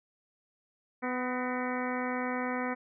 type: harmonic tone with a mistuned harmonic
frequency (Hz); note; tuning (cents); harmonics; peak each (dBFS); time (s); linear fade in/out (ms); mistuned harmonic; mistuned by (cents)
250.5; B3; +25; 1 / 2 / 3 / 4 / 5 / 6 / 7 / 8 / 9; -34 / -37 / -39 / -40 / -41 / -42 / -42 / -43 / -44; 1.02-2.75; 20; 7; +64
effects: none